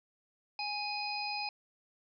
harmonic tone, 830.6 Hz, G#5, in tune, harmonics 1 / 3 / 5 / 6, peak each -38 / -39 / -44 / -40 dBFS, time 0.59-1.49 s, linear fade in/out 2 ms, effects none

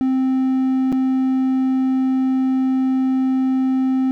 triangle tone with dropouts, 261.6 Hz, C4, in tune, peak -13 dBFS, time 0.01-4.11 s, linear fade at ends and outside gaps 0 ms, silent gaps 0.92-0.926 s, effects none

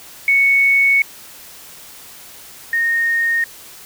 sine tone pair in turn, 2217 / 1848.1 Hz, C#7 / A#6, 0 / -15 cents, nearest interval minor third, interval 315 cents, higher first, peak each -10 / -14 dBFS, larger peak first, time 0.28-1.02 / 2.73-3.44 s, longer first, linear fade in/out 2 ms, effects white hiss -39 dBFS RMS until 3.85 s

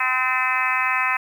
harmonic tone, 256.9 Hz, C4, 32 cents flat, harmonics 3 / 4 / 5 / 6 / 7 / 8 / 9 / 10, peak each -31 / -25 / -26 / -30 / -26 / -26 / -31 / -25 dBFS, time 0-1.17 s, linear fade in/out 5 ms, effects 8-bit

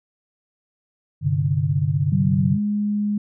sine chord, G suspended fourth, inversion none, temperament equal, 98 / 130.81 / 146.83 Hz, G2 / C3 / D3, 0 / 0 / 0 cents, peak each -24 / -23 / -20 dBFS, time 1.21-2.59 s, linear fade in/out 50 ms
sine tone with pitch glide, 190 to 207.2 Hz, F#3 to G#3, +46 to -4 cents, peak -19 dBFS, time 2.12-3.18 s, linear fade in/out 5 ms, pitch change +150 cents, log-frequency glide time 2.51-2.58 s
effects none

